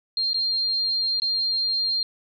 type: tone with dropouts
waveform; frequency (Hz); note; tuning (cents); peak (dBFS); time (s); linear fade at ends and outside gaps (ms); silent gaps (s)
sine; 4198; C8; +5; -21; 0.17-2.03; 2; 0.333-0.343 / 1.2-1.219
effects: none